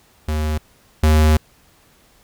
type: tone pair in turn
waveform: square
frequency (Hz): 76.8 / 77.33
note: D#2 / D#2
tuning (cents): -22 / -10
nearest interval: unison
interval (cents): 12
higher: second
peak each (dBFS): -19 / -11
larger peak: second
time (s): 0.28-0.58 / 1.03-1.37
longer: second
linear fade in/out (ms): 5
effects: pink hiss -54 dBFS RMS until 2.23 s